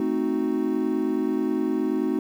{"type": "chord", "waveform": "triangle", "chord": "A diminished seventh", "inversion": "none", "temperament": "equal", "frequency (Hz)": [220, 261.6, 311.1, 370], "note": ["A3", "C4", "Eb4", "Gb4"], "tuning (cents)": [0, 0, 0, 0], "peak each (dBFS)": [-28, -25, -24, -26], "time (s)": [0, 2.19], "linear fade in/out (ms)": 2, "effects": ["9-bit"]}